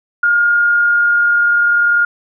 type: tone with amplitude modulation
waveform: sine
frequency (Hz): 1419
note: F6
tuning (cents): +27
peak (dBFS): -8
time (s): 0.23-2.05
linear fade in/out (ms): 5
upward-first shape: sine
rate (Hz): 40.3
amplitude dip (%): 25
effects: none